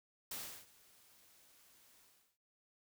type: noise with ADSR envelope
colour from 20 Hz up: white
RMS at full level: -43 dBFS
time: 0.31-2.38 s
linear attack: 4 ms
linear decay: 340 ms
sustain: -23 dB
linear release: 370 ms
effects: none